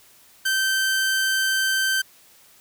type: tone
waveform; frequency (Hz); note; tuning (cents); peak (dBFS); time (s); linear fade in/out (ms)
sawtooth; 1552; G6; -18; -16; 0.45-2.02; 10
effects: white hiss -53 dBFS RMS until 2.6 s